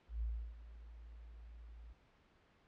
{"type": "tone with ADSR envelope", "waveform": "sine", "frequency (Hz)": 56.4, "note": "A1", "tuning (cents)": 44, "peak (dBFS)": -35, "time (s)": [0.08, 1.93], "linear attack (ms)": 140, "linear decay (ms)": 320, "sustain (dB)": -16, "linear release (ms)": 8, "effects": ["pink hiss -70 dBFS RMS until 2.67 s", "low-pass 3000 Hz 12 dB/octave"]}